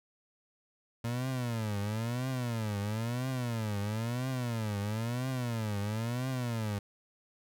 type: tone with vibrato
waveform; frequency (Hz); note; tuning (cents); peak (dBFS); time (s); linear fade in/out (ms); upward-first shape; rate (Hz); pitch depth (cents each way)
30% pulse; 115.1; A#2; -22; -29; 1.04-6.79; 5; triangle; 1; 250
effects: none